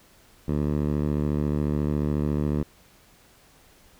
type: tone with band-pass filter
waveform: 10% pulse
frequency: 74.1 Hz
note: D2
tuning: 16 cents sharp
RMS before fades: -25 dBFS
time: 0.48-2.63 s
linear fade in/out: 5 ms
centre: 160 Hz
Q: 0.59
effects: pink hiss -56 dBFS RMS until 3.99 s

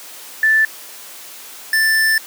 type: tone pair in turn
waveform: sine / square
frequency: 1760 / 1766.2 Hz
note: A6 / A6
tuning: 0 / +6 cents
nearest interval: unison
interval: 6 cents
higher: second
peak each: -10 / -13 dBFS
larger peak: first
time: 0.43-0.65 / 1.73-2.18 s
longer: second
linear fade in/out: 2 ms
effects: white hiss -36 dBFS RMS until 2.26 s + high-pass 300 Hz 12 dB/octave

